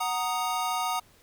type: chord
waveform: square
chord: D# minor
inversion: first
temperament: equal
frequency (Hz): 740 / 932.3 / 1244.5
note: F#5 / A#5 / D#6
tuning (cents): 0 / 0 / 0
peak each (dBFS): -32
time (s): 0-1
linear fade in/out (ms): 10
effects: pink hiss -59 dBFS RMS until 1.22 s